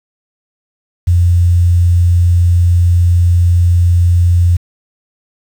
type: tone with quantisation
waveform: sine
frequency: 87.31 Hz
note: F2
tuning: in tune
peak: -6 dBFS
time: 1.07-4.57 s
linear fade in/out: 10 ms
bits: 6
effects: none